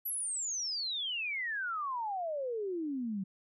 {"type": "exponential sweep", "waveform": "sine", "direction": "down", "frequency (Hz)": [12000, 185], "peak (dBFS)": -33, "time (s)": [0.05, 3.24], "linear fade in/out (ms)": 10, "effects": []}